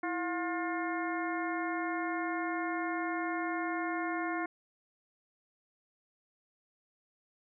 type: harmonic tone with a mistuned harmonic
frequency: 355.7 Hz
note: F4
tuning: 32 cents sharp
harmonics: 1 / 2 / 3 / 4 / 5 / 6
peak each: -35 / -38 / -40 / -41 / -42 / -43 dBFS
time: 0.03-4.46 s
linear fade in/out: 5 ms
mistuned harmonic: 1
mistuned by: -130 cents
effects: none